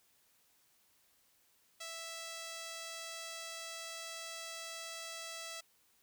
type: tone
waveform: 5% pulse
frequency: 659.3 Hz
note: E5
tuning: in tune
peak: -32 dBFS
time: 1.8-5.61 s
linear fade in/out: 10 ms
effects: white hiss -71 dBFS RMS until 6.02 s